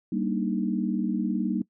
sine chord, Eb major seventh, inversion first, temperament just, 194.45 / 233.3 / 291.7 / 311.1 Hz, G3 / Bb3 / D4 / Eb4, -14 / +2 / -12 / 0 cents, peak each -28 / -28 / -34 / -31 dBFS, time 0.12-1.62 s, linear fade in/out 5 ms, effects noise-tail reverb RT60 0.1 s tail -21 dB re dry

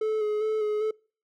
triangle tone with vibrato, 428.7 Hz, A4, 45 cents flat, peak -22 dBFS, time 0.01-0.91 s, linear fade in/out 5 ms, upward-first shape square, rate 2.5 Hz, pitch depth 23 cents each way, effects noise-tail reverb RT60 0.4 s tail -25 dB re dry

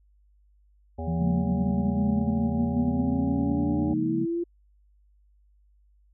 harmonic tone, 81 Hz, E2, 30 cents flat, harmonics 1 / 3 / 5 / 7 / 9 / 10, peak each -32 / -37 / -40 / -39 / -43 / -41 dBFS, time 0.98-3.94 s, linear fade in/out 10 ms
sine exponential sweep, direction up, 166.2 to 346.7 Hz, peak -25 dBFS, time 1.07-4.44 s, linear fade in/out 10 ms
sine chord, Bb minor seventh, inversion first, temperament equal, 138.59 / 174.61 / 207.7 / 233.1 Hz, Db3 / F3 / Ab3 / Bb3, 0 / 0 / 0 / 0 cents, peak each -33 / -33 / -34 / -30 dBFS, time 1.19-4.26 s, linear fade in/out 20 ms
effects added 50 Hz sine -58 dBFS peak until 6.13 s

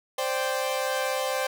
sawtooth chord, C suspended second, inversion none, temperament equal, 523.3 / 587.3 / 784 Hz, C5 / D5 / G5, 0 / 0 / 0 cents, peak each -24 / -28 / -28 dBFS, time 0.18-1.47 s, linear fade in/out 5 ms, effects none

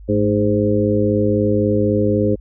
harmonic tone with a mistuned harmonic, 103.83 Hz, G#2, in tune, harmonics 1 / 2 / 3 / 4 / 5, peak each -20 / -20 / -20 / -20 / -20 dBFS, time 0.08-2.36 s, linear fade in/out 20 ms, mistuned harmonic 2, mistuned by +62 cents, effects added 50 Hz sine -35 dBFS peak until 2.4 s

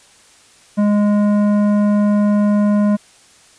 triangle tone with tanh clipping, 206.7 Hz, G#3, 8 cents flat, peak -13 dBFS, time 0.77-2.97 s, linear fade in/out 20 ms, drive 16 dB, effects white hiss -48 dBFS RMS until 3.58 s + resampled to 22050 Hz

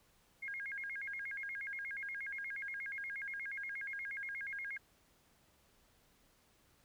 sine tone with vibrato, 1866 Hz, A#6, 1 cent sharp, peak -40 dBFS, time 0.42-4.78 s, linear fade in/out 10 ms, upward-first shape square, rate 8.4 Hz, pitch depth 240 cents each way, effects pink hiss -70 dBFS RMS until 6.84 s

